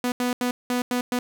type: tone bursts at uneven times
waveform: sawtooth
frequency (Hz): 246.9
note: B3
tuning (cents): 0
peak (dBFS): -18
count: 6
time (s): 0.04-0.12 / 0.2-0.33 / 0.41-0.51 / 0.7-0.82 / 0.91-1.01 / 1.12-1.19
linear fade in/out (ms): 2
effects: 9-bit